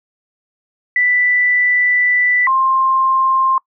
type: tone pair in turn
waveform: sine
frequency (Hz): 1979 / 1056.5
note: B6 / C6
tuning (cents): +3 / +16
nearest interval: major seventh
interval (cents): 1087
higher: first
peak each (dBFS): -11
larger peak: neither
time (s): 0.96-2.47 / 2.47-3.58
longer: first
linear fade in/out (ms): 2
effects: noise-tail reverb RT60 0.1 s tail -24 dB re dry